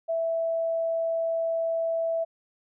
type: tone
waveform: sine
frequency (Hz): 659.3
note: E5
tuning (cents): 0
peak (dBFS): -24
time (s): 0.08-2.25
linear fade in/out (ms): 20
effects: none